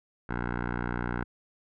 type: tone with low-pass filter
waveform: 10% pulse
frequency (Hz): 59.9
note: A#1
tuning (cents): +48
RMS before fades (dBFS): -32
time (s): 0.29-1.24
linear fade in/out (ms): 5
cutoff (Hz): 1500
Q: 3.1
effects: none